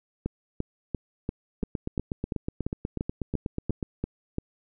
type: two click trains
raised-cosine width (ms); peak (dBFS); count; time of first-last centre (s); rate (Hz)
3; -16 / -15; 19 / 13; 1.63-3.828 / 0.26-4.384; 8.19 / 2.91
effects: none